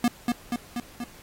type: tone with echo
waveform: square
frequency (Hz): 240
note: B3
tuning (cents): -49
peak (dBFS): -19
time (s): 0.04-0.08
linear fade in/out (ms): 2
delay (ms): 240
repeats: 4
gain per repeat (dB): -3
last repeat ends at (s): 1.04
effects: pink hiss -50 dBFS RMS until 1.22 s + AAC 48 kbps